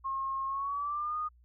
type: tone with pitch glide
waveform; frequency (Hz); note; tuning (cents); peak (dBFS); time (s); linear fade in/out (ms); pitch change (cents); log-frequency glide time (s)
sine; 1077 to 1230; C6 to D#6; +50 to -20; -31; 0.04-1.29; 20; +230; 0.47-1.17
effects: added 60 Hz sine -58 dBFS peak until 1.44 s